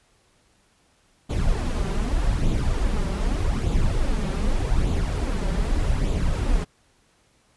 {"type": "noise with flanger", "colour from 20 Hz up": "brown", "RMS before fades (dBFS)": -22, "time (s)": [1.29, 6.65], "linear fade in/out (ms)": 20, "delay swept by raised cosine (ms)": [0.27, 5.17], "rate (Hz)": 0.83, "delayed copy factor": 0.55, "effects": ["pink hiss -62 dBFS RMS until 7.56 s", "resampled to 24000 Hz"]}